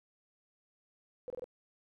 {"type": "tone bursts", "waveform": "sine", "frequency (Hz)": 502, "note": "B4", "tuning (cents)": 28, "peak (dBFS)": -38, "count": 4, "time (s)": [1.28, 1.442], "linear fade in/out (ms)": 0, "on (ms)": 21, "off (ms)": 26, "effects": []}